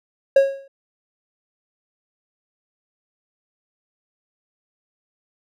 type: tone with exponential decay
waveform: triangle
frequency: 547 Hz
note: C#5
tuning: 23 cents flat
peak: -5 dBFS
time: 0.36-0.68 s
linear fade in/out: 5 ms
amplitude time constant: 68 ms
effects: none